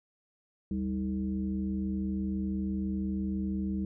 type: tone with frequency modulation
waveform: sine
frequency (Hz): 196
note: G3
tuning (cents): 0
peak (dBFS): -29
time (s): 0.71-3.85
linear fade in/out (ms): 2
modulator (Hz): 122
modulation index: 0.82
effects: none